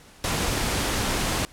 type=noise; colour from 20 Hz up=pink; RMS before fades=-25 dBFS; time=0.24-1.45 s; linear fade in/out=0 ms; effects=pink hiss -50 dBFS RMS until 1.52 s + low-pass 11000 Hz 12 dB/octave